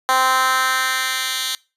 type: tone with high-pass filter sweep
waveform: 10% pulse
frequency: 260 Hz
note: C4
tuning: 11 cents flat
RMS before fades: -19 dBFS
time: 0.09-1.55 s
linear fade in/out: 0 ms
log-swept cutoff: 860 to 3200 Hz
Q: 1.6
effects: noise-tail reverb RT60 0.3 s tail -23 dB re dry + resampled to 32000 Hz